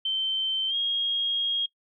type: tone with pitch glide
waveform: sine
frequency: 3102 to 3264 Hz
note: G7 to G#7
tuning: -19 to -31 cents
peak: -24 dBFS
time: 0.05-1.66 s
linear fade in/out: 5 ms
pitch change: +88 cents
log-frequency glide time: 0.68-0.75 s
effects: noise-tail reverb RT60 0.1 s tail -22 dB re dry